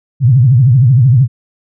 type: tone with vibrato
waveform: sine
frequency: 126.4 Hz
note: B2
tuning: 41 cents sharp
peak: -4 dBFS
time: 0.2-1.28 s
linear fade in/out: 50 ms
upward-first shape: triangle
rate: 13 Hz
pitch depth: 250 cents each way
effects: none

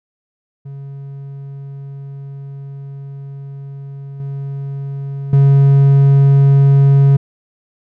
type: tone with level steps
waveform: triangle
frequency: 138.59 Hz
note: C#3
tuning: in tune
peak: -25 / -19 / -4 dBFS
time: 0.65-7.17 s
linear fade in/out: 10 ms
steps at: 4.2 / 5.33 s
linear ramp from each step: 2 ms
effects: none

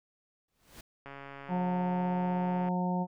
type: noise with exponential growth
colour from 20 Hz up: pink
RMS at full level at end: -46 dBFS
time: 0.48-0.81 s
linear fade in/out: 5 ms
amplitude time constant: 71 ms
type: click train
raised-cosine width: 0.5 ms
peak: -30 dBFS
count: 227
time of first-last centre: 1.06-2.686 s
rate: 139 Hz
type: harmonic tone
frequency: 180 Hz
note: F#3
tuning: 47 cents flat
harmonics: 1 / 2 / 3 / 4 / 5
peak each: -29 / -41 / -40 / -38 / -36 dBFS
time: 1.48-3.07 s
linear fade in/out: 50 ms
effects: none

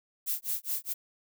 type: noise with tremolo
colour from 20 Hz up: violet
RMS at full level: -30 dBFS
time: 0.26-0.94 s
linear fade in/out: 20 ms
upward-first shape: sine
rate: 4.8 Hz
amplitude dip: 100%
effects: none

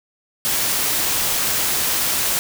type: noise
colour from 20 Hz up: white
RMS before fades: -20 dBFS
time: 0.45-2.39 s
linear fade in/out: 0 ms
effects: none

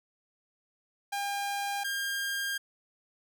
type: tone pair in turn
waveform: sawtooth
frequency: 804 / 1608 Hz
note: G5 / G6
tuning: +44 / +44 cents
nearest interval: octave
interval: 1200 cents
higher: second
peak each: -27 dBFS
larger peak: neither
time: 1.12-1.84 / 1.84-2.58 s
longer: second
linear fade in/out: 10 ms
effects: none

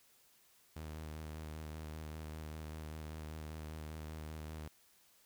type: tone with vibrato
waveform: sawtooth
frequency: 77.78 Hz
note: D#2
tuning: in tune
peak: -40 dBFS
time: 0.76-4.68 s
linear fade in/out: 5 ms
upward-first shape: square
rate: 5.1 Hz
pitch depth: 21 cents each way
effects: white hiss -68 dBFS RMS until 5.25 s

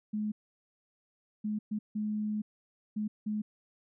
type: tone bursts at uneven times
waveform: sine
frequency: 212.1 Hz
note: G#3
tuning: 37 cents sharp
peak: -30 dBFS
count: 6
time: 0.13-0.32 / 1.44-1.59 / 1.71-1.79 / 1.95-2.42 / 2.96-3.08 / 3.26-3.42 s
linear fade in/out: 10 ms
effects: none

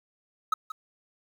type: tone with echo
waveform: triangle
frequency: 1281 Hz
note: E6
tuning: 50 cents flat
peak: -19 dBFS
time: 0.52-0.54 s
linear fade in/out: 5 ms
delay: 180 ms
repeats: 1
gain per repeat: -12 dB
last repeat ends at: 0.72 s
effects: 9-bit

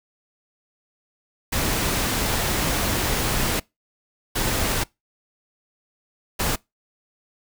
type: noise bursts at uneven times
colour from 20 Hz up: pink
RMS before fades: -23 dBFS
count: 3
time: 1.52-3.6 / 4.35-4.84 / 6.39-6.56 s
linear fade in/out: 10 ms
effects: noise-tail reverb RT60 0.2 s tail -24 dB re dry

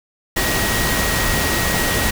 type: tone in noise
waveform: sine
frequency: 1896 Hz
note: A#6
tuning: 29 cents sharp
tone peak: -24 dBFS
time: 0.36-2.11 s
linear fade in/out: 10 ms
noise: pink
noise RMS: -19 dBFS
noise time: 0.36-2.11 s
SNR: -8 dB
effects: none

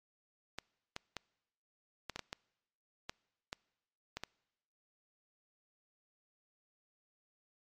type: clicks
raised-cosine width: 0.2 ms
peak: -22 dBFS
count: 11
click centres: 0.586 / 0.964 / 1.167 / 2.097 / 2.16 / 2.193 / 2.329 / 3.095 / 3.529 / 4.17 / 4.236 s
effects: noise-tail reverb RT60 1.0 s tail -26 dB re dry + MP3 64 kbps

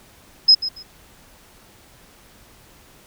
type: tone with echo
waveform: sine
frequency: 5110 Hz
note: D#8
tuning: 45 cents sharp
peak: -7 dBFS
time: 0.48-0.55 s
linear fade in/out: 10 ms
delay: 140 ms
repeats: 2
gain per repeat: -14 dB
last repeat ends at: 0.83 s
effects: pink hiss -50 dBFS RMS until 3.06 s

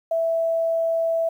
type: tone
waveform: sine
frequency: 659.3 Hz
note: E5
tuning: in tune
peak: -19 dBFS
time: 0.11-1.29 s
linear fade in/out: 5 ms
effects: 9-bit

